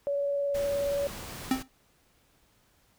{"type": "tone with vibrato", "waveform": "sine", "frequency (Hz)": 566, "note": "C#5", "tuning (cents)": 36, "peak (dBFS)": -26, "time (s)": [0.07, 1.07], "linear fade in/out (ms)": 0, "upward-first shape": "square", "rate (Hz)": 19, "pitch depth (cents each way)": 9}
{"type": "noise", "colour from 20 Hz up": "pink", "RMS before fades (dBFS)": -41, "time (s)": [0.54, 1.63], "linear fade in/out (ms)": 10}
{"type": "tone with exponential decay", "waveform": "square", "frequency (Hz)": 261.6, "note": "C4", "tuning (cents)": 0, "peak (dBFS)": -21, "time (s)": [1.51, 1.68], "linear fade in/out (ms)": 2, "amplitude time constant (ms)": 36}
{"effects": ["pink hiss -66 dBFS RMS until 2.98 s"]}